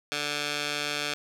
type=tone with band-pass filter; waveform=15% pulse; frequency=146.83 Hz; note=D3; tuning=in tune; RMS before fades=-31 dBFS; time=0.12-1.14 s; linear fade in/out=0 ms; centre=3600 Hz; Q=0.97; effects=none